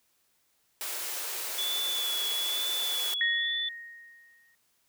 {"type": "high-pass noise", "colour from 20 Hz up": "white", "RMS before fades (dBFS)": -35, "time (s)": [0.81, 3.14], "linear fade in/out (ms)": 0, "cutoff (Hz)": 340, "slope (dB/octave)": 48}
{"type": "tone with vibrato", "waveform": "sine", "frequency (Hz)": 3431, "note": "A7", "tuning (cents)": -44, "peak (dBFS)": -29, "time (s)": [1.58, 3.69], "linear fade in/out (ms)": 5, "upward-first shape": "sine", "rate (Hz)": 1.1, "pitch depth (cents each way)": 27}
{"type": "tone with exponential decay", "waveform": "sine", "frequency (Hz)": 1864.7, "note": "A#6", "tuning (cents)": 0, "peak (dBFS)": -23, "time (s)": [3.21, 4.55], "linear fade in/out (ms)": 1, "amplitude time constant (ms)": 290}
{"effects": ["white hiss -71 dBFS RMS until 4.88 s"]}